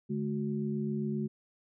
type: tone cluster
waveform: sine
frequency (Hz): 145 / 212.7 / 367.3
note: D3 / G#3 / F#4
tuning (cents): -22 / +42 / -13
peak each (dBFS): -36 / -32 / -38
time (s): 0.09-1.28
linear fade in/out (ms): 20
effects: none